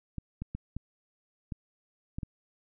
clicks, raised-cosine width 5 ms, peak -23 dBFS, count 7, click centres 0.183 / 0.42 / 0.55 / 0.766 / 1.522 / 2.185 / 2.232 s, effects none

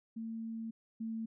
sine tone pair in turn, 225.5 / 224.2 Hz, A3 / A3, +43 / +33 cents, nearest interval unison, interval 10 cents, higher first, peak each -38 / -36 dBFS, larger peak second, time 0.16-0.71 / 1-1.26 s, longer first, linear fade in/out 10 ms, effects none

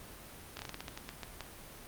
slowing click train, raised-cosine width 0.2 ms, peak -23 dBFS, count 12, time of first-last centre 0.57-1.407 s, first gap 22 ms, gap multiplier 1.23, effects pink hiss -50 dBFS RMS until 1.87 s + Opus 32 kbps

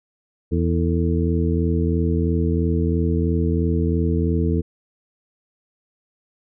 harmonic tone with a mistuned harmonic, 83 Hz, E2, 12 cents sharp, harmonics 1 / 2 / 3 / 4 / 5, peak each -20 / -23 / -25 / -26 / -27 dBFS, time 0.51-4.62 s, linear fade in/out 20 ms, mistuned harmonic 5, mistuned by +110 cents, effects none

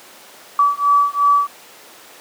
sine beating tone pair, 1147 / 1149.8 Hz, D6 / D6, -41 / -37 cents, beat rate 2.8 Hz, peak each -15 dBFS, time 0.59-1.47 s, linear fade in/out 2 ms, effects pink hiss -41 dBFS RMS until 2.2 s + high-pass 400 Hz 12 dB/octave

